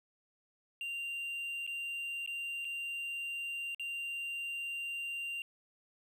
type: tone with dropouts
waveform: triangle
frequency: 2778 Hz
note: F7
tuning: 10 cents flat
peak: -35 dBFS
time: 0.81-5.42 s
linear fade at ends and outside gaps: 1 ms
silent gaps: 1.666-1.675 / 2.262-2.275 / 2.647-2.651 / 3.747-3.796 s
effects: none

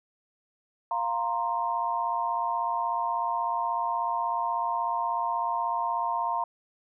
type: chord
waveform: sine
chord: F suspended fourth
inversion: none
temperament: just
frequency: 698.5 / 931.3 / 1047.7 Hz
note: F5 / Bb5 / C6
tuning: 0 / -2 / +2 cents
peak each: -32 / -28 / -31 dBFS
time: 0.91-6.44 s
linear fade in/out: 2 ms
effects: none

